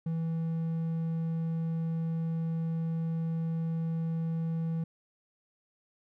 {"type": "tone", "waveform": "triangle", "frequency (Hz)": 163.7, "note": "E3", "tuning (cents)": -12, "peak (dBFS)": -27, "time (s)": [0.06, 4.84], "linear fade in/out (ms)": 5, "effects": []}